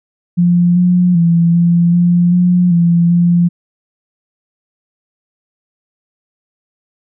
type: tone with pitch steps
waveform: sine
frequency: 174.8 / 178.7 / 168.9 / 171.5 / 174.6 / 178.3 / 170.7 / 173.2 Hz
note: F3 / F3 / E3 / F3 / F3 / F3 / F3 / F3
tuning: +2 / +40 / +42 / -31 / 0 / +36 / -39 / -14 cents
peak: -7 dBFS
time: 0.37-3.49 s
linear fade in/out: 20 ms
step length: 390 ms
effects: none